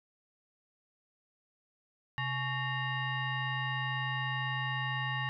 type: tone with frequency modulation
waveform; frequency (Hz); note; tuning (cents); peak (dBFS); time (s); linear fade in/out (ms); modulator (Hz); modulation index
sine; 851; G#5; +42; -31; 2.18-5.29; 0; 982; 1.8
effects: none